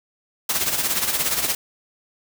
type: noise with tremolo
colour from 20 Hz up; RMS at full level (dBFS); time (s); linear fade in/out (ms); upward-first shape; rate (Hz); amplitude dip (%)
white; -20; 0.49-1.55; 5; sine; 17; 60
effects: none